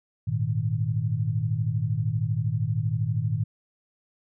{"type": "chord", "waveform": "sine", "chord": "Ab suspended second", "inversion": "none", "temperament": "equal with one note detuned", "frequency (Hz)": [103.83, 116.54, 155.11], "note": ["Ab2", "Bb2", "Eb3"], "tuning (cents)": [0, 0, -5], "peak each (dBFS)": [-28, -26, -29], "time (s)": [0.27, 3.44], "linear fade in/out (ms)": 10, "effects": []}